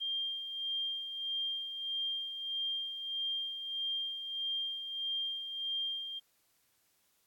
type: tone with tremolo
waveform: sine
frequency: 3195 Hz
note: G7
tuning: 32 cents sharp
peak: -32 dBFS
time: 0-6.2 s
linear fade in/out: 20 ms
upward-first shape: sine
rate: 1.6 Hz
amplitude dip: 55%
effects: white hiss -73 dBFS RMS until 7.26 s + AAC 64 kbps